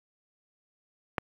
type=click; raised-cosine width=0.5 ms; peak=-11 dBFS; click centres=1.182 s; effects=high-pass 80 Hz 12 dB/octave + 8-bit